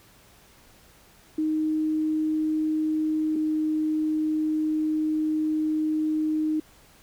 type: tone pair in turn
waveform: sine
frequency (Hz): 311.1 / 310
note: D#4 / D#4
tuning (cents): 0 / -6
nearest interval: unison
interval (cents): 6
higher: first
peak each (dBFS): -22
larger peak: neither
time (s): 1.38-3.36 / 3.36-6.6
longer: second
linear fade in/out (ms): 5
effects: pink hiss -55 dBFS RMS until 7.02 s